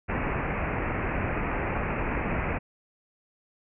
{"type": "low-pass noise", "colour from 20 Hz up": "pink", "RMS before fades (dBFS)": -29, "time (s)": [0.08, 2.59], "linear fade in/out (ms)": 20, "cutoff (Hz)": 2600, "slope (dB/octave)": 96, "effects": []}